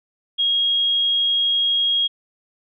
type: tone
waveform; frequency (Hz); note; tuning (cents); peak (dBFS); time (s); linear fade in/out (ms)
sine; 3276; G#7; -24; -16; 0.38-2.08; 20
effects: none